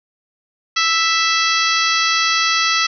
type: harmonic tone with a mistuned harmonic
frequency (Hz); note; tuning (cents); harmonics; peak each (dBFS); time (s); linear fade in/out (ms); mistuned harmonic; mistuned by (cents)
659.3; E5; 0; 2 / 3 / 4 / 5 / 6 / 7 / 8 / 9; -19 / -21 / -22 / -23 / -24 / -24 / -25 / -26; 0.76-2.87; 10; 6; +32
effects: none